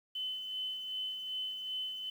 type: tone with tremolo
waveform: sine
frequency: 3034 Hz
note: F#7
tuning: 43 cents sharp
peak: -34 dBFS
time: 0.15-2.1 s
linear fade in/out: 5 ms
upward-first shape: sine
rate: 2.6 Hz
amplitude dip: 45%
effects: 10-bit